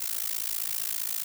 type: noise with amplitude modulation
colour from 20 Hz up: blue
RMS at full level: -27 dBFS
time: 0-1.24 s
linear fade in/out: 10 ms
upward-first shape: sine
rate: 55.2 Hz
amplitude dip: 100%
effects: none